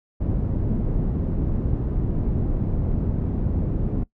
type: low-pass noise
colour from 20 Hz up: pink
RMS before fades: -23 dBFS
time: 0.2-4.04 s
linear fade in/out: 10 ms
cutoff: 260 Hz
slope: 12 dB/octave
effects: noise-tail reverb RT60 0.1 s tail -20 dB re dry